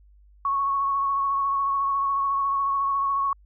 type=tone with vibrato; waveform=sine; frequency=1106 Hz; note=C#6; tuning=4 cents flat; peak=-21 dBFS; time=0.45-3.33 s; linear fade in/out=2 ms; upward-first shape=sine; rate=14 Hz; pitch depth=21 cents each way; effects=added 50 Hz sine -51 dBFS peak until 3.45 s